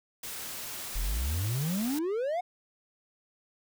white noise, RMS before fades -39 dBFS, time 0.23-1.99 s, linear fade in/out 5 ms
triangle exponential sweep, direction up, 36.71 to 744 Hz, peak -26 dBFS, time 0.95-2.41 s, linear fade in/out 10 ms
effects none

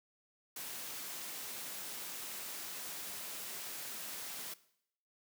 white noise, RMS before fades -44 dBFS, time 0.56-4.54 s, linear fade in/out 5 ms, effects noise-tail reverb RT60 0.7 s tail -18 dB re dry + high-pass 150 Hz 12 dB/octave

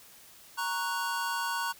square chord, F# major, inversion first, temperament equal, 932.3 / 1108.7 / 1480 Hz, A#5 / C#6 / F#6, 0 / 0 / 0 cents, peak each -34 / -37 / -35 dBFS, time 0.57-1.73 s, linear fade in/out 20 ms, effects white hiss -54 dBFS RMS until 1.79 s

